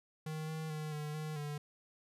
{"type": "tone with pitch steps", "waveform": "square", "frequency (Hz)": [156.1, 157.9, 154, 150.3, 154.5, 147.3], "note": ["D#3", "D#3", "D#3", "D3", "D#3", "D3"], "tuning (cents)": [6, 26, -17, 40, -12, 6], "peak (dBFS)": -39, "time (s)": [0.26, 1.58], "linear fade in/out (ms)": 5, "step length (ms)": 220, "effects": ["resampled to 32000 Hz"]}